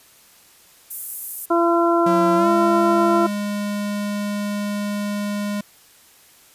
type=high-pass noise; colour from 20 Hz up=white; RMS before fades=-28 dBFS; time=0.9-1.46 s; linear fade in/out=10 ms; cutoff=9700 Hz; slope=24 dB/octave
type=harmonic tone; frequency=339.6 Hz; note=F4; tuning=48 cents flat; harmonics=1 / 2 / 3 / 4; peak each=-17 / -20 / -22 / -23 dBFS; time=1.5-3.27 s; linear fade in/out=10 ms
type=tone with pitch glide; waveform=square; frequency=180.8 to 205.3 Hz; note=F#3 to G#3; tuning=-40 to -20 cents; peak=-23 dBFS; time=2.06-5.61 s; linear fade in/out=5 ms; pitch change=+220 cents; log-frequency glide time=2.36-2.49 s
effects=white hiss -51 dBFS RMS until 6.54 s + resampled to 32000 Hz